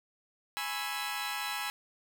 15% pulse chord, C# minor seventh, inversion second, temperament equal with one note detuned, 830.6 / 987.8 / 1083.4 / 1318.5 Hz, G#5 / B5 / C#6 / E6, 0 / 0 / -40 / 0 cents, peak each -31 / -33 / -37 / -33 dBFS, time 0.57-1.7 s, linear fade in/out 0 ms, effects 9-bit

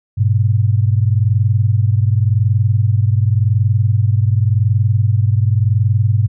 sine tone pair together, 101.5 / 122.4 Hz, G#2 / B2, -39 / -15 cents, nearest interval minor third, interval 324 cents, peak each -12 / -15 dBFS, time 0.17-6.28 s, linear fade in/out 20 ms, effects none

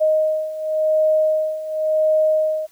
sine beating tone pair, 622.3 / 623.22 Hz, D#5 / D#5, 0 / +3 cents, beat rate 0.92 Hz, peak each -21 / -17 dBFS, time 0-2.67 s, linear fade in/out 20 ms, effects white hiss -55 dBFS RMS until 2.71 s

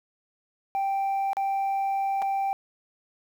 sine tone with dropouts, 784 Hz, G5, in tune, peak -21 dBFS, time 0.75-2.53 s, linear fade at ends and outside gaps 0 ms, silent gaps 1.332-1.369 / 2.219-2.223 s, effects tanh soft clip ceiling -23 dBFS + 9-bit

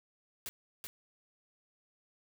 white noise with echo, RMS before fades -41 dBFS, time 0.46-0.49 s, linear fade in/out 0 ms, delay 380 ms, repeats 1, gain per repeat -3 dB, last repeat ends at 0.87 s, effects none

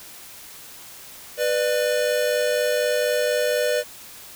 square tone pair together, 493.9 / 598 Hz, B4 / D5, 0 / +31 cents, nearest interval minor third, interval 331 cents, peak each -23 dBFS, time 1.37-3.84 s, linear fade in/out 50 ms, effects white hiss -42 dBFS RMS until 4.35 s

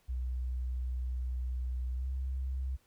sine tone with pitch glide, 62.5 to 65.38 Hz, B1 to C2, +21 to -1 cents, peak -32 dBFS, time 0.08-2.77 s, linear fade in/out 20 ms, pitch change +78 cents, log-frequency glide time 1.95-2.07 s, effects pink hiss -70 dBFS RMS until 2.86 s

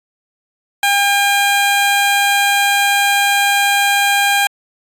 15% pulse tone, 804 Hz, G5, 44 cents sharp, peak -5 dBFS, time 0.83-4.47 s, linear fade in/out 2 ms, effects AAC 64 kbps

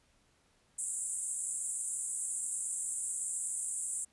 pink band-pass noise, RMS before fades -37 dBFS, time 0.78-4.05 s, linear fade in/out 10 ms, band 7400 to 10000 Hz, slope 96 dB/octave, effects pink hiss -70 dBFS RMS until 4.12 s + resampled to 24000 Hz

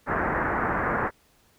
white low-pass noise, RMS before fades -26 dBFS, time 0.06-1.11 s, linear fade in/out 50 ms, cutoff 1800 Hz, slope 48 dB/octave, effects pink hiss -62 dBFS RMS until 1.58 s

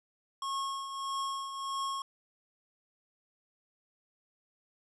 square tone with tremolo, 1090 Hz, C#6, 29 cents flat, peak -32 dBFS, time 0.42-2.02 s, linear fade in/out 2 ms, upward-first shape triangle, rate 1.6 Hz, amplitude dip 60%, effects resampled to 22050 Hz

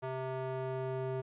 square tone with band-pass filter sweep, 130.81 Hz, C3, in tune, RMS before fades -37 dBFS, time 0.02-1.22 s, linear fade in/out 20 ms, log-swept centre 720 to 440 Hz, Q 1.1, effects resampled to 8000 Hz

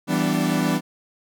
40% pulse chord, E minor seventh, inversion none, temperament equal with one note detuned, 164.81 / 193.52 / 246.9 / 293.7 Hz, E3 / G3 / B3 / D4, 0 / -22 / 0 / 0 cents, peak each -24 dBFS, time 0.07-0.81 s, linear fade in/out 50 ms, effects none

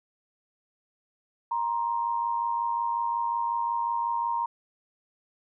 sine tone pair together, 940 / 1045.5 Hz, A#5 / C6, +14 / -2 cents, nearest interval major second, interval 184 cents, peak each -26 / -32 dBFS, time 1.51-4.46 s, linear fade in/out 5 ms, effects none

